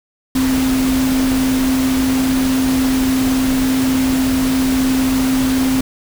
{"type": "tone in noise", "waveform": "sine", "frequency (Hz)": 261.6, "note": "C4", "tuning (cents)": 0, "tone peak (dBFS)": -13, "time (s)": [0.35, 5.81], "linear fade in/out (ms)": 5, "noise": "pink", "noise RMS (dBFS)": -23, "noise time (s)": [0.35, 5.81], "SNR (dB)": 7, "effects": []}